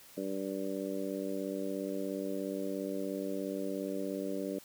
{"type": "harmonic tone", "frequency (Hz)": 97, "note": "G2", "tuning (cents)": -18, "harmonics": [2, 3, 4, 5, 6], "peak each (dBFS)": [-41, -38, -41, -41, -41], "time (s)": [0.17, 4.59], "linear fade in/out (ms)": 5, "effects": ["white hiss -56 dBFS RMS until 4.64 s"]}